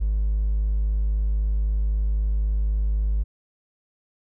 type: tone with hard clipping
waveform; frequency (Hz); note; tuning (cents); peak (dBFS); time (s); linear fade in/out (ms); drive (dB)
triangle; 51.91; G#1; 0; -19; 0-3.24; 20; 2
effects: none